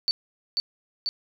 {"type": "tone with echo", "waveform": "sine", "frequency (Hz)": 4501, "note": "C#8", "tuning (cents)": 26, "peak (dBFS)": -20, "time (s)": [0.08, 0.11], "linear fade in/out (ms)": 0, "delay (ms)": 490, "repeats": 2, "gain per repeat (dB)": -2, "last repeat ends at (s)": 1.09, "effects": []}